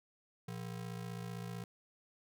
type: ring-modulated tone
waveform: square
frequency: 146.83 Hz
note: D3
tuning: in tune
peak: -39 dBFS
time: 0.48-1.64 s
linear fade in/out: 2 ms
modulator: 27.8 Hz
effects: none